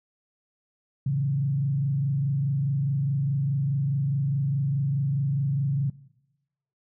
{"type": "tone with frequency modulation", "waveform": "sine", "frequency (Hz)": 138.59, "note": "C#3", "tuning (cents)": 0, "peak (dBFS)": -22, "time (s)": [1.06, 5.9], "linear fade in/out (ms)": 5, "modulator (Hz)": 24.8, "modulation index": 0.56, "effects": ["noise-tail reverb RT60 0.9 s tail -19 dB re dry"]}